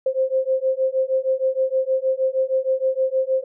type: beating tone pair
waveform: sine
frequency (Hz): 522 / 528.4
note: C5 / C5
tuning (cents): -4 / +17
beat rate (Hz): 6.4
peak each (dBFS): -21 / -21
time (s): 0.06-3.44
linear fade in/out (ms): 5
effects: none